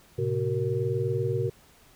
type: tone cluster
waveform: sine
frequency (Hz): 111.9 / 132.3 / 376.2 / 463.9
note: A2 / C3 / F#4 / A#4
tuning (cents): +30 / +20 / +29 / -8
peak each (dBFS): -30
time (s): 0.18-1.5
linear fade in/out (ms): 10
effects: pink hiss -57 dBFS RMS until 1.95 s